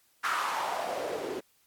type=noise with band-pass filter sweep; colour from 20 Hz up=white; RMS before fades=-32 dBFS; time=0.23-1.41 s; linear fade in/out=20 ms; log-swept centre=1400 to 360 Hz; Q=3.6; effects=white hiss -67 dBFS RMS until 1.66 s + MP3 96 kbps